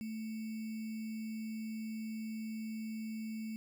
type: tone with sample-and-hold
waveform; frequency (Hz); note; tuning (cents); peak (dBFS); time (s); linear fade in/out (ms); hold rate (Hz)
sine; 220; A3; 0; -38; 0.01-3.56; 0; 2450
effects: none